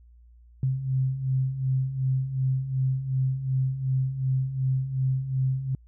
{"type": "beating tone pair", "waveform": "sine", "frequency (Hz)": [129.6, 132.3], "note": ["C3", "C3"], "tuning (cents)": [-16, 20], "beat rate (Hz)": 2.7, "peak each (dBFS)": [-30, -24], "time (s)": [0.63, 5.75], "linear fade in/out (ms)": 2, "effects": ["added 59 Hz sine -50 dBFS peak until 5.87 s"]}